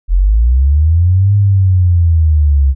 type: linear two-way sweep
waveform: sine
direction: up then down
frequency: 40.94 to 102.5 to 66.2 Hz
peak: -6 dBFS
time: 0.08-2.75 s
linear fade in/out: 50 ms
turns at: 1.35 s
effects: none